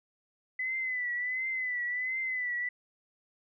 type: tone with vibrato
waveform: sine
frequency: 2007 Hz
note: B6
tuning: 27 cents sharp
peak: -30 dBFS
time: 0.59-2.69 s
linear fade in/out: 5 ms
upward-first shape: triangle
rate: 1.4 Hz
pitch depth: 71 cents each way
effects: none